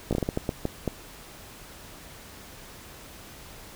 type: slowing click train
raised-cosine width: 2 ms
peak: -12 dBFS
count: 10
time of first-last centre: 0.11-0.877 s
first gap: 17 ms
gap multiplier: 1.38
effects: pink hiss -46 dBFS RMS until 3.75 s